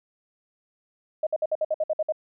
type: tone bursts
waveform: sine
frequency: 622.3 Hz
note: D#5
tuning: in tune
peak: -21 dBFS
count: 10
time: 1.23-2.123 s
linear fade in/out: 5 ms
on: 38 ms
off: 57 ms
effects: none